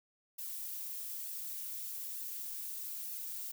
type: noise with flanger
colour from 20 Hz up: violet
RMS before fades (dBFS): -42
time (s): 0.38-3.52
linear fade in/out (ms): 10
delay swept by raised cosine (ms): 1.1 to 6.5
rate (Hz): 1.1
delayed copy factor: +0.55
effects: none